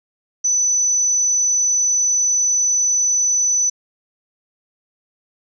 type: tone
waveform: sine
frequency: 5990 Hz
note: F#8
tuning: 20 cents sharp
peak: -14 dBFS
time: 0.44-3.7 s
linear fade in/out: 10 ms
effects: none